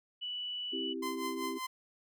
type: tone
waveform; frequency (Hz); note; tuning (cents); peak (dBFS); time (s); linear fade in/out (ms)
sine; 2960; F#7; 0; -36; 0.21-0.94; 20
type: chord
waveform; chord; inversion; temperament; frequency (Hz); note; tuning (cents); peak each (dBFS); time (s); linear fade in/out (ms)
sine; C major; none; equal; 261.6 / 329.6 / 392; C4 / E4 / G4; 0 / 0 / 0; -40; 0.72-1.59; 20
type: tone with tremolo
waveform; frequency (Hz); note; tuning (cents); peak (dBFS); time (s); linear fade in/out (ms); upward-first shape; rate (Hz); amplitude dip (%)
sawtooth; 1033; C6; -22; -31; 1.02-1.67; 10; triangle; 5.2; 85
effects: none